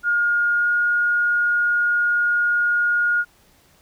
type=tone with pitch glide; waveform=sine; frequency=1423 to 1431.2 Hz; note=F6 to F6; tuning=+32 to +42 cents; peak=-16 dBFS; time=0.03-3.25 s; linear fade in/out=50 ms; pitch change=+10 cents; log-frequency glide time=0.56-0.67 s; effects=pink hiss -56 dBFS RMS until 3.81 s